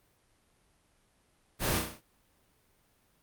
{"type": "noise with echo", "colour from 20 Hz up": "pink", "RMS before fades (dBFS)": -30, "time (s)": [1.59, 1.82], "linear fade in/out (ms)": 50, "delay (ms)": 33, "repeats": 6, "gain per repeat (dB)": -4, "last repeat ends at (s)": 2.018, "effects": ["pink hiss -69 dBFS RMS until 3.22 s", "Opus 32 kbps"]}